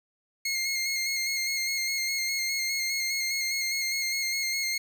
20% pulse tone with vibrato, 2140 Hz, C7, 38 cents sharp, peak -22 dBFS, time 0.45-4.78 s, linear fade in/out 5 ms, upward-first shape square, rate 4.9 Hz, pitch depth 24 cents each way, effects none

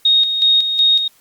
sine tone with tremolo, 3729 Hz, A#7, in tune, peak -9 dBFS, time 0.05-1.08 s, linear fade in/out 5 ms, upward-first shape square, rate 2.7 Hz, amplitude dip 55%, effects white hiss -53 dBFS RMS until 1.2 s + Opus 48 kbps

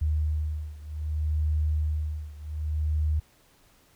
sine beating tone pair, 76.3 / 76.94 Hz, D#2 / D#2, -33 / -19 cents, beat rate 0.64 Hz, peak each -27 / -29 dBFS, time 0.01-3.2 s, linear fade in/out 10 ms, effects pink hiss -61 dBFS RMS until 3.95 s

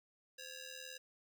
10% pulse ring-modulated tone, 1108.7 Hz, C#6, in tune, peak -36 dBFS, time 0.38-0.98 s, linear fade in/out 10 ms, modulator 594 Hz, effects none

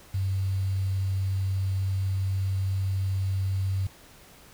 sine tone with quantisation, 95.9 Hz, G2, 37 cents flat, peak -24 dBFS, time 0.14-3.87 s, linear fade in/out 5 ms, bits 8, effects pink hiss -52 dBFS RMS until 4.53 s

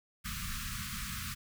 pink band-stop noise, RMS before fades -39 dBFS, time 0.24-1.35 s, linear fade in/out 20 ms, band 230 to 1100 Hz, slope 96 dB/octave, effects none

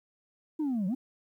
sine linear two-way sweep, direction down then up, 320.4 to 175.3 to 279.7 Hz, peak -25 dBFS, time 0.59-0.95 s, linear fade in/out 10 ms, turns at 0.87 s, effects tanh soft clip ceiling -26 dBFS + 11-bit

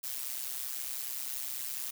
blue noise with amplitude modulation, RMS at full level -34 dBFS, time 0.03-1.91 s, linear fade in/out 10 ms, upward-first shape sine, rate 130 Hz, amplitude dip 85%, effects none

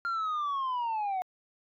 sine linear sweep, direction down, 1396.9 to 725 Hz, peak -26 dBFS, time 0.05-1.22 s, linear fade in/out 0 ms, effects tanh soft clip ceiling -28 dBFS

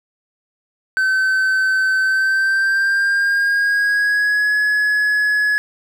triangle tone with pitch glide, 1533 to 1691.2 Hz, G6 to G#6, -39 to +31 cents, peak -12 dBFS, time 0.97-5.58 s, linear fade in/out 0 ms, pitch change +170 cents, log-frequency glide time 2-4.56 s, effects none

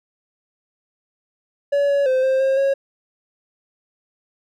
triangle tone with pitch steps, 568 / 564 / 518 / 527 / 535 / 548 Hz, C#5 / C#5 / C5 / C5 / C5 / C#5, +42 / +30 / -17 / +12 / +38 / -20 cents, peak -13 dBFS, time 1.72-2.74 s, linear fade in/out 10 ms, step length 170 ms, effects none

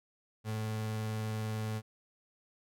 35% pulse tone with vibrato, 109 Hz, A2, 16 cents flat, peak -32 dBFS, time 0.44-1.82 s, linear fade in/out 50 ms, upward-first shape sine, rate 20 Hz, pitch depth 22 cents each way, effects none

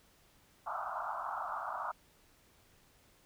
white band-pass noise, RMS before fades -39 dBFS, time 0.66-1.92 s, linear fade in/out 10 ms, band 640 to 1400 Hz, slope 96 dB/octave, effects pink hiss -66 dBFS RMS until 3.25 s

